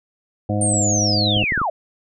harmonic tone, 103.83 Hz, G#2, in tune, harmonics 1 / 2 / 3 / 5 / 6 / 7, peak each -21 / -24 / -26 / -28 / -29 / -29 dBFS, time 0.49-1.43 s, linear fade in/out 5 ms
sine linear sweep, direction down, 8960 to 579 Hz, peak -18 dBFS, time 0.61-1.7 s, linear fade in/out 5 ms
clicks, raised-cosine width 3 ms, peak -14 dBFS, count 5, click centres 1.369 / 1.439 / 1.522 / 1.577 / 1.616 s
effects none

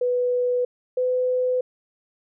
sine tone pair in turn, 493.9 / 504.3 Hz, B4 / B4, 0 / +36 cents, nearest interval unison, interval 36 cents, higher second, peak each -19 dBFS, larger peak neither, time 0.01-0.65 / 0.97-1.61 s, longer neither, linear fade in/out 5 ms, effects none

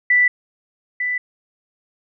sine tone pair in turn, 1975.5 / 1986.1 Hz, B6 / B6, 0 / +9 cents, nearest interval unison, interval 9 cents, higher second, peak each -11 / -19 dBFS, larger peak first, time 0.1-0.28 / 1-1.18 s, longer neither, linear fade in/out 5 ms, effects none

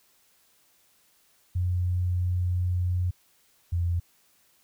sine tone pair in turn, 89.7 / 86.39 Hz, F2 / F2, +47 / -18 cents, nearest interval minor second, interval 65 cents, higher first, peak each -23 dBFS, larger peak neither, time 1.55-3.11 / 3.72-4 s, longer first, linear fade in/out 10 ms, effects white hiss -64 dBFS RMS until 4.63 s

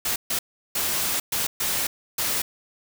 white noise bursts at uneven times, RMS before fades -25 dBFS, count 6, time 0.05-0.16 / 0.3-0.39 / 0.75-1.2 / 1.32-1.47 / 1.6-1.87 / 2.18-2.42 s, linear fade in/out 5 ms, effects none

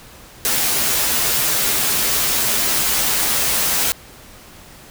white noise with comb filter, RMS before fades -18 dBFS, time 0.45-3.92 s, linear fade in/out 0 ms, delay 11 ms, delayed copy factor -0.8, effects pink hiss -42 dBFS RMS until 4.9 s

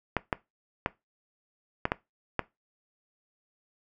clicks, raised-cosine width 0.5 ms, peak -10 dBFS, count 6, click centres 0.167 / 0.328 / 0.861 / 1.854 / 1.919 / 2.393 s, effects noise-tail reverb RT60 0.2 s tail -19 dB re dry

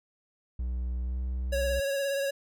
triangle tone with pitch glide, 61.5 to 62.97 Hz, B1 to B1, -7 to +34 cents, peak -27 dBFS, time 0.59-1.8 s, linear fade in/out 5 ms, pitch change +41 cents, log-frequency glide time 1.02-1.17 s
square tone with vibrato, 554.4 Hz, C#5, in tune, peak -28 dBFS, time 1.52-2.31 s, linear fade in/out 10 ms, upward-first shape triangle, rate 17 Hz, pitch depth 32 cents each way
effects none

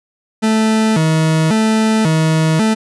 40% pulse tone with vibrato, 186.7 Hz, F#3, 16 cents sharp, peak -10 dBFS, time 0.42-2.75 s, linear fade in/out 20 ms, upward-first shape square, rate 0.92 Hz, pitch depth 280 cents each way, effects resampled to 24000 Hz

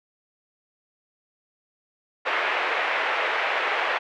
white band-pass noise, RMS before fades -25 dBFS, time 2.25-3.99 s, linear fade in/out 20 ms, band 460 to 2400 Hz, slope 24 dB/octave, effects none

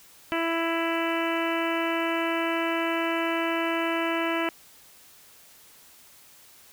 harmonic tone, 331.6 Hz, E4, 10 cents sharp, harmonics 1 / 2 / 3 / 4 / 5 / 6 / 7 / 8 / 9, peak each -28 / -31 / -33 / -34 / -35 / -36 / -36 / -37 / -38 dBFS, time 0.32-4.49 s, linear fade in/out 0 ms, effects white hiss -53 dBFS RMS until 6.72 s

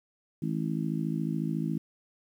harmonic tone, 54 Hz, A1, 32 cents flat, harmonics 3 / 4 / 5 / 6, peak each -31 / -33 / -35 / -37 dBFS, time 0.42-1.78 s, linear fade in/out 5 ms, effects 10-bit

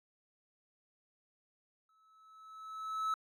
triangle tone with exponential growth, 1300 Hz, E6, 24 cents flat, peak -28 dBFS, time 1.89-3.14 s, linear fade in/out 2 ms, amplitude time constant 270 ms, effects AAC 64 kbps

